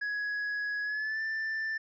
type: tone with pitch glide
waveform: triangle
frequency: 1673 to 1772.5 Hz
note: G#6 to A6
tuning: +12 to +12 cents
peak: -29 dBFS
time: 0.01-1.78 s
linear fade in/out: 10 ms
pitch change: +100 cents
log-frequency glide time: 0.83-1.21 s
effects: resampled to 16000 Hz